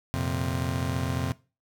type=chord; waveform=30% pulse; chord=F suspended fourth; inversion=none; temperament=just; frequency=87.31 / 116.41 / 130.96 Hz; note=F2 / Bb2 / C3; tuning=0 / -2 / +2 cents; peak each=-28 / -32 / -27 dBFS; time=0.14-1.32 s; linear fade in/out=0 ms; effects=noise-tail reverb RT60 0.3 s tail -19 dB re dry